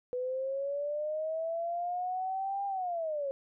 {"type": "linear two-way sweep", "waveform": "sine", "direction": "up then down", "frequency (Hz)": [493.9, 802, 537], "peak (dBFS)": -31, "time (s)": [0.13, 3.31], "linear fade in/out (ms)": 0, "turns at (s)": 2.66, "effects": []}